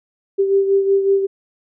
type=beating tone pair; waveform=sine; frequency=392 / 397.4 Hz; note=G4 / G4; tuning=0 / +24 cents; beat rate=5.4 Hz; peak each=-13 / -21 dBFS; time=0.38-1.27 s; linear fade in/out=20 ms; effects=none